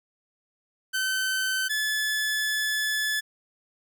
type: tone pair in turn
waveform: sawtooth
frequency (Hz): 1532 / 1724.2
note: G6 / A6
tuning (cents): -40 / -36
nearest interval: major second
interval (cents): 204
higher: second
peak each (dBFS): -21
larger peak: neither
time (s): 0.93-1.69 / 1.69-3.21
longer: second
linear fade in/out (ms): 20
effects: none